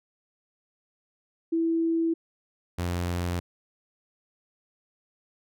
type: tone pair in turn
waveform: sine / sawtooth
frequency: 329.6 / 87.81 Hz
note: E4 / F2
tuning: 0 / +10 cents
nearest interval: octave + major seventh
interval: 2290 cents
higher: first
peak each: -22 / -23 dBFS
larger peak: first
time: 1.52-2.14 / 2.78-3.4 s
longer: neither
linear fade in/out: 10 ms
effects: none